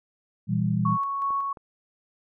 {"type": "chord", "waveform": "sine", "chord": "E diminished", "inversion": "second", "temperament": "just", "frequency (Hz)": [118.67, 164.81, 197.78], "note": ["Bb2", "E3", "G3"], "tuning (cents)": [31, 0, 16], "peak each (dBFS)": -26, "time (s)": [0.47, 0.98], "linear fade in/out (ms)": 50}
{"type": "tone with tremolo", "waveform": "sine", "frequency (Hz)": 1108.7, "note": "C#6", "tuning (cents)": 0, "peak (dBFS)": -23, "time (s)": [0.85, 1.53], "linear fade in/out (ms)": 5, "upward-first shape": "square", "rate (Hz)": 2.7, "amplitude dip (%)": 30}
{"type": "clicks", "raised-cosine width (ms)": 1, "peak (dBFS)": -30, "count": 2, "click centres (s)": [1.306, 1.572]}
{"effects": []}